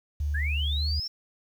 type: tone with pitch glide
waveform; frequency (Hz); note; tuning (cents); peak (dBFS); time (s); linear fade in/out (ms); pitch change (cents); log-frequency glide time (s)
sine; 73.42 to 76.05; D2 to D#2; 0 to -39; -25; 0.2-1; 5; +61; 0.78-0.88
type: linear sweep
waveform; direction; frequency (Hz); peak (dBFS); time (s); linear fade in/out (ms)
sine; up; 1568 to 5470; -30; 0.34-1.08; 10
effects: 9-bit